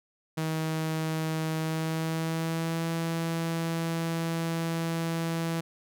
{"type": "tone with pitch glide", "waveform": "sawtooth", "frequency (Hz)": [159, 165.27], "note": ["D#3", "E3"], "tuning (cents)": [38, 5], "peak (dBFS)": -24, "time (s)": [0.37, 5.61], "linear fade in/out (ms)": 10, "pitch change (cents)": 67, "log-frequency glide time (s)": [1.57, 2.87], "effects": []}